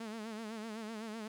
sawtooth tone with vibrato, 220 Hz, A3, in tune, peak -37 dBFS, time 0-1.28 s, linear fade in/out 5 ms, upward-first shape sine, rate 7.9 Hz, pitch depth 82 cents each way, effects low-pass 9000 Hz 12 dB/octave + 11-bit

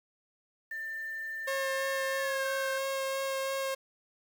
sine tone with pitch glide, 1788 to 1565.6 Hz, A6 to G6, +27 to -3 cents, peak -35 dBFS, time 0.71-2.78 s, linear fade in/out 5 ms, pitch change -230 cents, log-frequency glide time 2.16-2.48 s
sawtooth tone with vibrato, 539 Hz, C#5, 49 cents flat, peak -27 dBFS, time 1.47-3.75 s, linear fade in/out 10 ms, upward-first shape sine, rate 3 Hz, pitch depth 10 cents each way
effects 9-bit

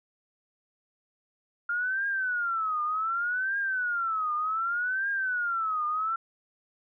sine tone with vibrato, 1400 Hz, F6, 4 cents sharp, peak -26 dBFS, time 1.69-6.16 s, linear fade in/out 5 ms, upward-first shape triangle, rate 0.66 Hz, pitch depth 260 cents each way, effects none

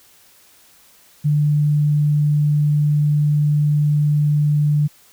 sine tone, 148.3 Hz, D3, 17 cents sharp, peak -13 dBFS, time 1.24-4.88 s, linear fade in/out 20 ms, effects white hiss -51 dBFS RMS until 5.12 s

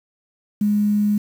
sine tone with quantisation, 207.7 Hz, G#3, in tune, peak -15 dBFS, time 0.61-1.18 s, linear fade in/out 5 ms, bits 7, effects none

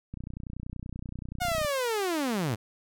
click train, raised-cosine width 5 ms, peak -25 dBFS, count 47, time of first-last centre 0.14-1.648 s, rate 30.5 Hz
sawtooth linear sweep, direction down, 733 to 97.7 Hz, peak -23 dBFS, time 1.4-2.56 s, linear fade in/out 20 ms
effects none

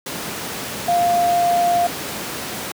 sine tone in noise, 698.5 Hz, F5, in tune, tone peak -14 dBFS, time 0.88-1.87 s, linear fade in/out 5 ms, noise pink, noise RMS -27 dBFS, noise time 0.06-2.72 s, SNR +10 dB, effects high-pass 150 Hz 12 dB/octave

